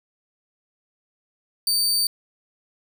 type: tone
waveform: sawtooth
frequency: 4600 Hz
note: D8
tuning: 37 cents flat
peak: -16 dBFS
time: 1.67-2.07 s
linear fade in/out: 2 ms
effects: 9-bit